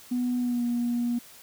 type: tone with pitch glide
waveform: sine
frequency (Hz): 246.9 to 239.6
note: B3 to A#3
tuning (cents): 0 to +48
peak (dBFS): -23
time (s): 0.11-1.19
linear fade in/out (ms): 10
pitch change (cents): -52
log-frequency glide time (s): 0.39-0.64
effects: tanh soft clip ceiling -20 dBFS + white hiss -50 dBFS RMS until 1.42 s